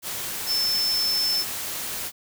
sine tone in noise, 5290 Hz, E8, 5 cents sharp, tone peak -21 dBFS, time 0.46-1.45 s, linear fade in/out 50 ms, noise white, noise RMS -31 dBFS, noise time 0.02-2.12 s, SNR +7 dB, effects none

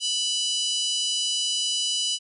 harmonic tone with a mistuned harmonic, 987.8 Hz, B5, in tune, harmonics 3 / 4 / 5 / 6 / 7 / 8 / 9 / 10, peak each -26 / -33 / -30 / -33 / -35 / -39 / -36 / -42 dBFS, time 0-2.19 s, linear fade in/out 50 ms, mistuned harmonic 4, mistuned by +16 cents, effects none

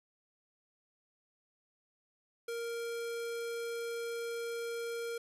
square tone, 466.2 Hz, A#4, in tune, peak -37 dBFS, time 2.48-5.18 s, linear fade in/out 5 ms, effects resampled to 32000 Hz + 11-bit

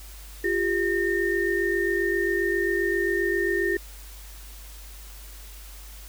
sine tone cluster, 349.2 / 396.7 / 1826 Hz, F4 / G4 / A#6, 0 / +21 / -36 cents, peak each -26 dBFS, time 0.44-3.77 s, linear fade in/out 5 ms, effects added 50 Hz sine -41 dBFS peak until 6.08 s + white hiss -47 dBFS RMS until 6.08 s

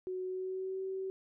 sine tone with pitch glide, 370 to 381.3 Hz, F#4 to G4, 0 to -48 cents, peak -35 dBFS, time 0.07-1.1 s, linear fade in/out 0 ms, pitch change +52 cents, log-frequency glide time 0.24-0.82 s, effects none

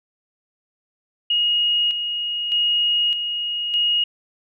sine tone with tremolo, 2875 Hz, F7, 50 cents sharp, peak -16 dBFS, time 1.3-4.04 s, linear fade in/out 5 ms, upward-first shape square, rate 0.82 Hz, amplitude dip 50%, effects none

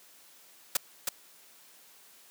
white noise with echo, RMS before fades -25 dBFS, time 0.75-0.77 s, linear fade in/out 5 ms, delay 320 ms, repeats 1, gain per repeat -4 dB, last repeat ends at 1.09 s, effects white hiss -57 dBFS RMS until 2.3 s + high-pass 200 Hz 12 dB/octave

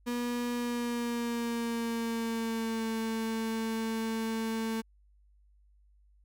35% pulse tone with pitch glide, 241.5 to 224 Hz, B3 to A3, -39 to +31 cents, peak -29 dBFS, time 0.06-4.82 s, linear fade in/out 20 ms, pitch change -130 cents, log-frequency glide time 0.53-2.88 s, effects added 50 Hz sine -60 dBFS peak until 6.24 s

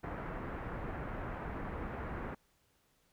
pink low-pass noise, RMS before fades -41 dBFS, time 0.03-2.35 s, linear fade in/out 10 ms, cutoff 1800 Hz, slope 24 dB/octave, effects pink hiss -73 dBFS RMS until 3.12 s

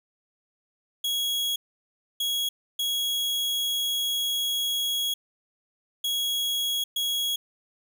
40% pulse tone bursts at uneven times, 3322 Hz, G#7, in tune, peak -24 dBFS, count 5, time 1.04-1.56 / 2.2-2.49 / 2.79-5.14 / 6.04-6.84 / 6.96-7.36 s, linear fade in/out 5 ms, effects none

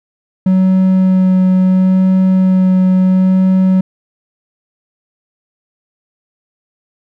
triangle tone with vibrato, 186.7 Hz, F#3, 16 cents sharp, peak -5 dBFS, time 0.46-3.81 s, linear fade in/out 5 ms, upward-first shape sine, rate 0.73 Hz, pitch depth 10 cents each way, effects none

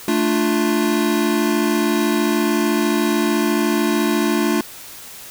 square chord, D minor, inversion second, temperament equal with one note detuned, 220 / 295.4 / 349.2 Hz, A3 / D4 / F4, 0 / +10 / 0 cents, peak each -21 dBFS, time 0.08-4.61 s, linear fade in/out 2 ms, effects white hiss -37 dBFS RMS until 5.3 s

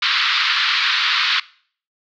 white band-pass noise, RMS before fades -18 dBFS, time 0.02-1.4 s, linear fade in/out 5 ms, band 1100 to 4400 Hz, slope 48 dB/octave, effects noise-tail reverb RT60 0.5 s tail -21 dB re dry

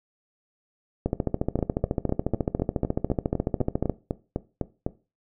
two click trains, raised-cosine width 2 ms, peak -10 / -12 dBFS, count 41 / 14, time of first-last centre 1.06-3.897 / 1.59-4.865 s, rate 14.1 / 3.97 Hz, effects noise-tail reverb RT60 0.3 s tail -17 dB re dry

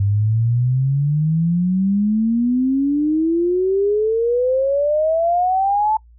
sine exponential sweep, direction up, 98 to 880 Hz, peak -14 dBFS, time 0-5.97 s, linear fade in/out 5 ms, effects noise-tail reverb RT60 0.1 s tail -23 dB re dry + added 58 Hz sine -44 dBFS peak until 6.18 s

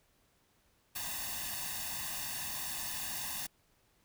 white noise with comb filter, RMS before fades -39 dBFS, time 0.95-3.47 s, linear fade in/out 10 ms, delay 1.1 ms, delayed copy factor +0.9, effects pink hiss -71 dBFS RMS until 4.04 s

